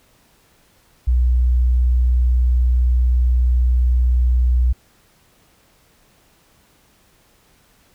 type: tone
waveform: sine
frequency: 61.5 Hz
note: B1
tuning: 7 cents flat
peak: -12 dBFS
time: 1.07-4.73 s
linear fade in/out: 10 ms
effects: pink hiss -56 dBFS RMS until 7.94 s